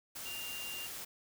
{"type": "tone in noise", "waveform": "sine", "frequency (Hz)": 2794, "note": "F7", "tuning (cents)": 0, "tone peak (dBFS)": -42, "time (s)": [0.25, 0.87], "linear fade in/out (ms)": 10, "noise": "white", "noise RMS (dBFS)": -44, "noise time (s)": [0.15, 1.05], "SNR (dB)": -1, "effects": []}